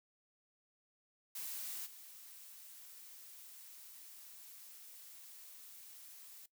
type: noise with level steps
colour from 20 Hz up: blue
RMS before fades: -44 / -55 dBFS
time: 1.35-6.46 s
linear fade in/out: 5 ms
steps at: 1.85 s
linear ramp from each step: 20 ms
effects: noise-tail reverb RT60 0.1 s tail -18 dB re dry